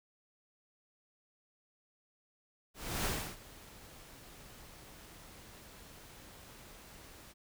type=noise with ADSR envelope; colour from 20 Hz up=pink; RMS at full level=-34 dBFS; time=2.74-7.34 s; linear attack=310 ms; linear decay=310 ms; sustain=-20 dB; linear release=34 ms; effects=none